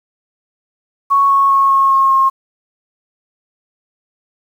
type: tone with pitch steps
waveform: sine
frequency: 1108.7 / 1101.7 / 1094.7 / 1087.8 / 1080.9 / 1074 Hz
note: C#6 / C#6 / C#6 / C#6 / C#6 / C6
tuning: 0 / -11 / -22 / -33 / -44 / +45 cents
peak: -8 dBFS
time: 1.1-2.3 s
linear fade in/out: 20 ms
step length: 200 ms
effects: 7-bit